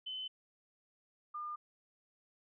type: tone pair in turn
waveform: sine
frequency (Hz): 3041 / 1206.8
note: F#7 / D6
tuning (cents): +47 / +47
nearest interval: octave + major third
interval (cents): 1600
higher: first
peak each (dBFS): -39 / -39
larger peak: neither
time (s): 0.06-0.28 / 1.34-1.56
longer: neither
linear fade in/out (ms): 10
effects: none